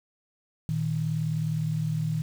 sine tone pair together, 117.51 / 157.1 Hz, A#2 / D#3, +14 / +17 cents, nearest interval perfect fourth, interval 503 cents, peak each -31 / -26 dBFS, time 0.69-2.22 s, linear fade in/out 0 ms, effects 8-bit

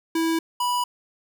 square tone pair in turn, 327.4 / 981.1 Hz, E4 / B5, -12 / -12 cents, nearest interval octave + perfect fifth, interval 1900 cents, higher second, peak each -21 / -22 dBFS, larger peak first, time 0.15-0.39 / 0.6-0.84 s, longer neither, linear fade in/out 5 ms, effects none

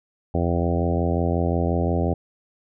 harmonic tone with a mistuned harmonic, 85.6 Hz, F2, 34 cents flat, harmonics 1 / 2 / 3 / 4 / 5 / 6 / 7 / 8 / 9, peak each -23 / -26 / -28 / -29 / -30 / -31 / -31 / -32 / -33 dBFS, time 0.34-2.14 s, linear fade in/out 5 ms, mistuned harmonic 1, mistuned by -19 cents, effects none

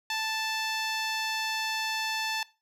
10% pulse tone with low-pass filter, 880 Hz, A5, in tune, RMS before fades -31 dBFS, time 0.1-2.43 s, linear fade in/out 2 ms, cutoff 10000 Hz, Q 0.64, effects noise-tail reverb RT60 0.3 s tail -20 dB re dry

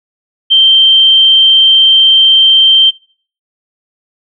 sine tone, 3136 Hz, G7, in tune, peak -3 dBFS, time 0.5-2.91 s, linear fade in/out 20 ms, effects noise-tail reverb RT60 0.5 s tail -24 dB re dry

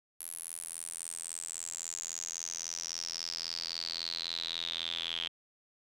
sawtooth tone with band-pass filter sweep, 83.7 Hz, E2, 27 cents sharp, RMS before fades -39 dBFS, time 0.2-5.28 s, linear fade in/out 5 ms, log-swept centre 11000 to 3200 Hz, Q 10, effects none

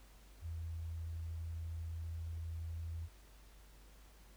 sine tone, 82.41 Hz, E2, in tune, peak -40 dBFS, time 0.41-3.09 s, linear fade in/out 50 ms, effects added 50 Hz sine -58 dBFS peak until 4.36 s + pink hiss -65 dBFS RMS until 4.36 s

